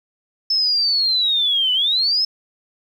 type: linear two-way sweep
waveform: sine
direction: down then up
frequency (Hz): 5274 to 2956 to 5274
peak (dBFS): -15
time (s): 0.5-2.25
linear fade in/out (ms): 5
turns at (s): 1.73
effects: 8-bit